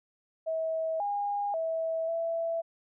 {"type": "tone with pitch steps", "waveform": "sine", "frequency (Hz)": [645, 814, 651, 664], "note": ["E5", "G#5", "E5", "E5"], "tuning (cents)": [-38, -35, -22, 12], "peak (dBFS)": -28, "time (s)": [0.46, 2.62], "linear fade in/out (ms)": 20, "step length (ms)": 540, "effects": []}